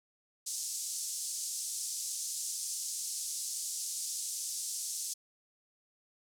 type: band-pass noise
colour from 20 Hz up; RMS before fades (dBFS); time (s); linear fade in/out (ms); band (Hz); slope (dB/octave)
pink; -38; 0.46-5.14; 10; 5700 to 9900; 24
effects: none